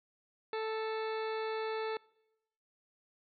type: harmonic tone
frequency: 440 Hz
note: A4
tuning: in tune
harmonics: 1 / 2 / 3 / 4 / 5 / 6 / 8 / 9 / 10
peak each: -35 / -41 / -45 / -47 / -49 / -51 / -53 / -54 / -55 dBFS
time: 0.53-1.97 s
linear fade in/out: 2 ms
effects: noise-tail reverb RT60 0.9 s tail -25 dB re dry

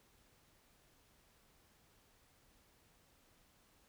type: silence
effects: pink hiss -70 dBFS RMS until 3.88 s

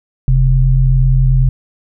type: tone pair together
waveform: sine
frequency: 41.12 / 130.81 Hz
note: E1 / C3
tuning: -4 / 0 cents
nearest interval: octave + minor sixth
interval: 2004 cents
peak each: -10 dBFS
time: 0.28-1.49 s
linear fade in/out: 0 ms
effects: none

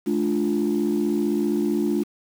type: chord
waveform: sine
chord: D minor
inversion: second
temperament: equal with one note detuned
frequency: 215 / 293.7 / 349.2 Hz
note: A3 / D4 / F4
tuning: -40 / 0 / 0 cents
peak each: -23 dBFS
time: 0.06-2.04 s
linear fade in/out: 20 ms
effects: tanh soft clip ceiling -14 dBFS + 7-bit

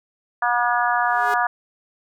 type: harmonic tone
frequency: 241.1 Hz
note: B3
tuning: 41 cents flat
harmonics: 3 / 4 / 5 / 6 / 7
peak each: -22 / -23 / -24 / -25 / -25 dBFS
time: 0.42-1.47 s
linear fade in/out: 5 ms
type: tone with exponential growth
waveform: sawtooth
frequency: 415.3 Hz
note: G#4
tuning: in tune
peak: -22 dBFS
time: 0.94-1.34 s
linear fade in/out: 2 ms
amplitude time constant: 86 ms
effects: none

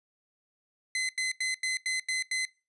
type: tone bursts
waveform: sawtooth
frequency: 2045 Hz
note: C7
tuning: 40 cents flat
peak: -24 dBFS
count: 7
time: 0.95-2.452 s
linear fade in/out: 2 ms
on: 140 ms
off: 87 ms
effects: noise-tail reverb RT60 0.3 s tail -23 dB re dry + resampled to 24000 Hz

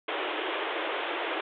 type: band-pass noise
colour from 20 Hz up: pink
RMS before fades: -32 dBFS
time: 0.08-1.41 s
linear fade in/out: 5 ms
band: 310 to 3500 Hz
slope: 96 dB/octave
effects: none

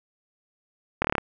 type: slowing click train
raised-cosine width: 0.5 ms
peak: -7 dBFS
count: 7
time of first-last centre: 1.02-1.182 s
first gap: 25 ms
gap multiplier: 1.03
effects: none

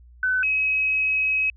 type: tone pair in turn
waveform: sine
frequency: 1510 / 2551 Hz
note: F#6 / D#7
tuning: +35 / +43 cents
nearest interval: major sixth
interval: 908 cents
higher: second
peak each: -19 dBFS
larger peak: neither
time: 0.23-0.43 / 0.43-1.5 s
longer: second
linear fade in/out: 2 ms
effects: added 60 Hz sine -46 dBFS peak until 1.56 s

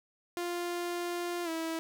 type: tone with pitch glide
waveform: sawtooth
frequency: 349.2 to 325.8 Hz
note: F4 to E4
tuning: 0 to -20 cents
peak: -29 dBFS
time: 0.37-1.79 s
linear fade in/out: 0 ms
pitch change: -120 cents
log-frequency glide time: 1.44-1.49 s
effects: none

